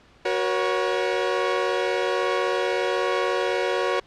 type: chord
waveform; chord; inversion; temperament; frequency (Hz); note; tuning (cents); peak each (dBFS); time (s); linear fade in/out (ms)
sawtooth; F# major; none; equal with one note detuned; 370 / 478.2 / 554.4; F#4 / A#4 / C#5; 0 / +44 / 0; -22; 0.25-4; 5
effects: pink hiss -54 dBFS RMS until 4.06 s + low-pass 4000 Hz 12 dB/octave